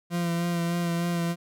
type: tone with vibrato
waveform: 40% pulse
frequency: 171.4 Hz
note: F3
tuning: 32 cents flat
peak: -24 dBFS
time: 0.1-1.36 s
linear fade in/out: 50 ms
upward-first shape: sine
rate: 3.3 Hz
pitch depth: 21 cents each way
effects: none